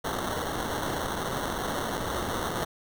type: noise with sample-and-hold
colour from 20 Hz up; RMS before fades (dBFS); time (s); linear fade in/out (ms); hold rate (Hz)
white; -31; 0.04-2.65; 10; 2450
effects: none